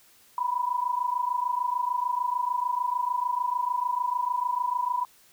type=tone pair together; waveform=sine; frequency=970 / 996.7 Hz; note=B5 / B5; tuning=-31 / +16 cents; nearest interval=unison; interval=47 cents; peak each=-28 / -27 dBFS; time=0.38-5.05 s; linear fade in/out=2 ms; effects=white hiss -58 dBFS RMS until 5.32 s